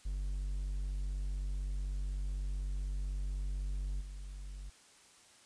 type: tone with level steps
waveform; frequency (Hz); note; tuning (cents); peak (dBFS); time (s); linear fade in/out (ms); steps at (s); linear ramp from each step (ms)
triangle; 47.96; G1; -37; -32 / -40; 0.05-4.7; 10; 4; 20
effects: white hiss -61 dBFS RMS until 5.45 s + resampled to 22050 Hz